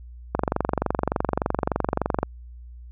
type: click train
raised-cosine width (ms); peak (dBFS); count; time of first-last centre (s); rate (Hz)
1; -7; 45; 0.35-2.23; 23.4
effects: added 60 Hz sine -39 dBFS peak until 2.91 s